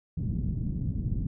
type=low-pass noise; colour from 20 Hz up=white; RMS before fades=-30 dBFS; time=0.17-1.27 s; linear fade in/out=5 ms; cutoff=190 Hz; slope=24 dB/octave; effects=none